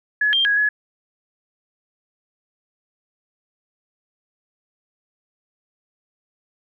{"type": "tone with pitch steps", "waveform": "sine", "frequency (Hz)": [1697, 3183, 1658, 1694], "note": ["G#6", "G7", "G#6", "G#6"], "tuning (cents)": [37, 26, -3, 34], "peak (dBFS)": -15, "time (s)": [0.21, 0.69], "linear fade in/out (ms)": 5, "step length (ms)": 120, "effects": []}